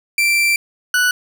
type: tone pair in turn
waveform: 40% pulse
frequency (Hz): 2349 / 1479.8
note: D7 / F#6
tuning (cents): 0 / 0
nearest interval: minor sixth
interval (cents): 800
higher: first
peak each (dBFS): -12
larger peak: neither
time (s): 0.18-0.56 / 0.94-1.11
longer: first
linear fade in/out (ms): 2
effects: none